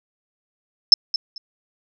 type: tone with echo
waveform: sine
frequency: 5260 Hz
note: E8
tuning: 5 cents flat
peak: -4 dBFS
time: 0.92-0.94 s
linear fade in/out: 2 ms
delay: 220 ms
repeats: 2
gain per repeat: -14 dB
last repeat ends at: 1.38 s
effects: none